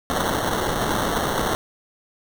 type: noise with sample-and-hold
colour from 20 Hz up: white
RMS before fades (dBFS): -23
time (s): 0.1-1.55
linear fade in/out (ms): 0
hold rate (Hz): 2450
effects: none